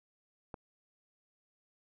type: click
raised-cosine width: 1 ms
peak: -28 dBFS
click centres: 0.542 s
effects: none